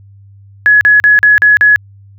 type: tone bursts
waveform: sine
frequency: 1689 Hz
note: G#6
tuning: 29 cents sharp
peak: -3 dBFS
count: 6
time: 0.66-1.76 s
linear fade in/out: 0 ms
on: 150 ms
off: 40 ms
effects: added 99 Hz sine -36 dBFS peak until 2.18 s